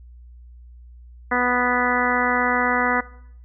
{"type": "harmonic tone", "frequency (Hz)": 246.9, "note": "B3", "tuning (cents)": 0, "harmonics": [1, 2, 3, 4, 5, 6, 7, 8], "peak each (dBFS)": [-26, -26, -26, -26, -26, -26, -26, -26], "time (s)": [1.31, 3.01], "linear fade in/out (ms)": 10, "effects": ["noise-tail reverb RT60 0.7 s tail -19 dB re dry", "added 60 Hz sine -41 dBFS peak until 3.44 s"]}